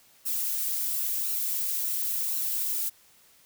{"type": "noise with flanger", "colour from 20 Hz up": "violet", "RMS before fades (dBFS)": -29, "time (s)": [0.25, 2.9], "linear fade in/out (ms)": 20, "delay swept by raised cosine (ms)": [0.71, 5.11], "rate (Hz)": 0.95, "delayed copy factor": 0.5, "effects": ["white hiss -59 dBFS RMS until 3.45 s"]}